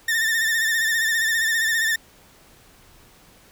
40% pulse tone with vibrato, 1800 Hz, A6, 39 cents sharp, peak -18 dBFS, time 0.08-1.96 s, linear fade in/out 5 ms, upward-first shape sine, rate 15 Hz, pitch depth 54 cents each way, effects pink hiss -52 dBFS RMS until 3.51 s

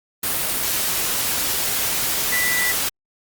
sine tone in noise, 1975.5 Hz, B6, in tune, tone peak -20 dBFS, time 2.32-2.72 s, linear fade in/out 5 ms, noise white, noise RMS -22 dBFS, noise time 0.23-2.89 s, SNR -1 dB, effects Opus 32 kbps

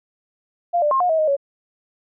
sine tone with pitch steps, 695 / 593 / 1066 / 718 / 641 / 622 / 559 Hz, F5 / D5 / C6 / F5 / E5 / D#5 / C#5, -9 / +17 / +32 / +48 / -49 / -1 / +14 cents, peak -15 dBFS, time 0.73-1.367 s, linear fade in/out 20 ms, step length 91 ms, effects none

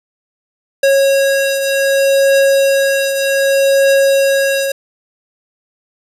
square beating tone pair, 548 / 548.65 Hz, C#5 / C#5, -20 / -18 cents, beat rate 0.65 Hz, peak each -11 / -19 dBFS, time 0.83-4.72 s, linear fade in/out 5 ms, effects resampled to 32000 Hz + 7-bit

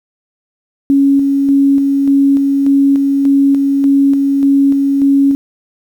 sine tone with tremolo, 277.2 Hz, C#4, in tune, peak -6 dBFS, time 0.9-5.35 s, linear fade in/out 0 ms, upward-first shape square, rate 1.7 Hz, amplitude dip 30%, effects 7-bit

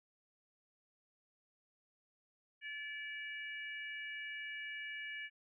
harmonic tone, 578 Hz, D5, 28 cents flat, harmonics 3 / 4 / 5, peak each -45 / -46 / -50 dBFS, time 2.61-5.3 s, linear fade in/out 50 ms, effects none

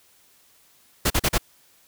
pink noise bursts, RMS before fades -20 dBFS, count 4, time 1.05-1.382 s, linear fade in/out 10 ms, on 53 ms, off 40 ms, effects white hiss -58 dBFS RMS until 1.87 s

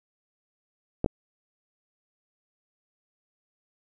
clicks, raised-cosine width 2 ms, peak -11 dBFS, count 2, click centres 1.044 / 1.061 s, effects none

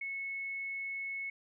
sine tone, 2197 Hz, C#7, 16 cents flat, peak -36 dBFS, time 0.01-1.3 s, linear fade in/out 5 ms, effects none

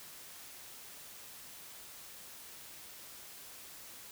silence, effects white hiss -51 dBFS RMS until 4.11 s

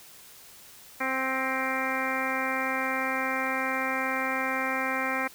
harmonic tone with a mistuned harmonic, 262.6 Hz, C4, 6 cents sharp, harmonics 1 / 2 / 3 / 4 / 5 / 6 / 7 / 8 / 9, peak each -35 / -35 / -35 / -35 / -35 / -35 / -35 / -35 / -35 dBFS, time 1-5.28 s, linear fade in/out 10 ms, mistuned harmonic 7, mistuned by +27 cents, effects white hiss -50 dBFS RMS until 5.34 s

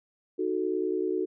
sine chord, D# diminished, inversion none, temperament equal, 311.1 / 370 / 440 Hz, D#4 / F#4 / A4, 0 / 0 / 0 cents, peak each -32 / -28 / -32 dBFS, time 0.38-1.26 s, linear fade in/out 20 ms, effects none

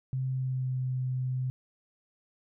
sine tone with pitch glide, 130.81 to 128.49 Hz, C3 to C3, 0 to -31 cents, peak -28 dBFS, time 0.13-1.5 s, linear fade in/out 0 ms, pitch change -31 cents, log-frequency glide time 0.28-0.78 s, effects none

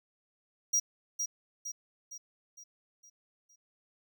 square tone with echo, 5730 Hz, F8, 44 cents sharp, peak -25 dBFS, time 0.73-0.8 s, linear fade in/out 10 ms, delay 460 ms, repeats 6, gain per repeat -6 dB, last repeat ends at 3.56 s, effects none

